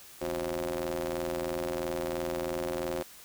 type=ring-modulated tone; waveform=sawtooth; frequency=83 Hz; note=E2; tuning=12 cents sharp; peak=-24 dBFS; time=0.21-3.03 s; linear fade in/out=10 ms; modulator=446 Hz; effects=white hiss -51 dBFS RMS until 3.24 s